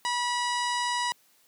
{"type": "harmonic tone with a mistuned harmonic", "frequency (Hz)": 972, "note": "B5", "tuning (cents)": -28, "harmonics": [1, 2, 3, 4, 5, 6, 7, 8, 9, 10], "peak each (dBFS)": [-28, -33, -36, -37, -38, -44, -46, -43, -44, -48], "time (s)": [0.05, 1.12], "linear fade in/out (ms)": 0, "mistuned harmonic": 5, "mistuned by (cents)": 33, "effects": ["white hiss -63 dBFS RMS until 1.47 s", "high-pass 150 Hz 12 dB/octave"]}